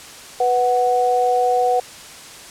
sine tone pair together, 493.9 / 740 Hz, B4 / F#5, 0 / 0 cents, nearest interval perfect fifth, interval 700 cents, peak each -18 / -16 dBFS, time 0.4-1.8 s, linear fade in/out 5 ms, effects white hiss -38 dBFS RMS until 2.5 s + low-pass 9000 Hz 12 dB/octave

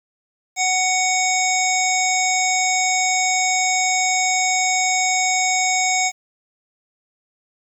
harmonic tone, 744 Hz, F#5, 9 cents sharp, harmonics 1 / 3 / 5 / 7 / 9 / 10, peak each -21 / -21 / -30 / -30 / -23 / -25 dBFS, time 0.56-6.12 s, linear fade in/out 50 ms, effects 8-bit

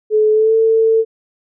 sine tone with pitch glide, 429.5 to 447 Hz, A4 to A4, -42 to +27 cents, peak -9 dBFS, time 0.1-1.05 s, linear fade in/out 50 ms, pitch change +69 cents, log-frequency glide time 0.32-0.55 s, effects none

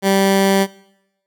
15% pulse tone, 194.9 Hz, G3, 10 cents flat, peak -6 dBFS, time 0.02-0.67 s, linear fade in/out 50 ms, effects noise-tail reverb RT60 0.9 s tail -22 dB re dry

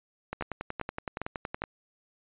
two click trains, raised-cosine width 0.5 ms, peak -18 / -17 dBFS, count 15 / 4, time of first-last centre 0.33-1.638 / 0.41-1.62 s, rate 10.7 / 2.48 Hz, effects resampled to 8000 Hz

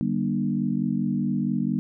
sine tone cluster, 149.5 / 195.2 / 239.7 / 298.7 Hz, D3 / G3 / A#3 / D4, +31 / -7 / +48 / +29 cents, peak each -30 / -26 / -26 / -31 dBFS, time 0.01-1.79 s, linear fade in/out 0 ms, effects none

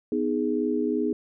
sine chord, G# minor, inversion first, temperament just, 249.2 / 311.5 / 415.3 Hz, B3 / D#4 / G#4, +16 / +2 / 0 cents, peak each -27 dBFS, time 0.12-1.13 s, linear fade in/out 2 ms, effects none

